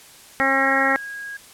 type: harmonic tone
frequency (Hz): 270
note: C#4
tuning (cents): -45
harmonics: 1 / 2 / 3 / 4 / 5 / 6 / 7 / 8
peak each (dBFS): -26 / -25 / -24 / -30 / -24 / -28 / -20 / -28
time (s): 0.4-0.96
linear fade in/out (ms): 0
type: tone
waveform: sine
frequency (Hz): 1642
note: G#6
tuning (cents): -20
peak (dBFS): -30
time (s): 0.62-1.37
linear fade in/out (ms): 5
effects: white hiss -46 dBFS RMS until 1.53 s + low-pass 12000 Hz 12 dB/octave